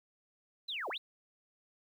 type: linear two-way sweep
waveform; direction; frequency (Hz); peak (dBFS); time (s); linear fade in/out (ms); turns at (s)
sine; down then up; 4140 to 331.3 to 4140; -36; 0.68-0.98; 10; 0.89
effects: 11-bit